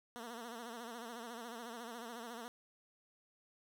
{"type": "tone with vibrato", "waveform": "10% pulse", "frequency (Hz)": 233.9, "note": "A#3", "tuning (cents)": 6, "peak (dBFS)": -37, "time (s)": [0.16, 2.48], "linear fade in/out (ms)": 0, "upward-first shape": "sine", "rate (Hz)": 14, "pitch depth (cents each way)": 84, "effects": []}